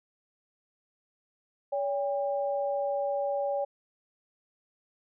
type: tone pair together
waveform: sine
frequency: 567 / 801.5 Hz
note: C#5 / G5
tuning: +39 / +38 cents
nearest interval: tritone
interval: 599 cents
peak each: -28 / -33 dBFS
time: 1.72-3.65 s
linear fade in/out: 10 ms
effects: none